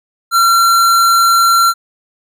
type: tone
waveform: square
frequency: 1365 Hz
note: F6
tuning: 40 cents flat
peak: -8 dBFS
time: 0.31-1.74 s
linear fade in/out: 50 ms
effects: none